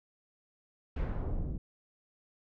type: noise with low-pass filter sweep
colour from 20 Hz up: brown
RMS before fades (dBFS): -34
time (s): 0.96-1.58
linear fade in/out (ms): 5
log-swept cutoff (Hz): 2700 to 270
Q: 0.86
effects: none